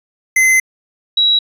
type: tone pair in turn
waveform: square / sine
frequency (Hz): 2055 / 3879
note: C7 / B7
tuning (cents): -32 / -32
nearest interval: major seventh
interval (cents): 1100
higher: second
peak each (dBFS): -9 / -9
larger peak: neither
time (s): 0.36-0.6 / 1.17-1.39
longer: first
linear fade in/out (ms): 5
effects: resampled to 32000 Hz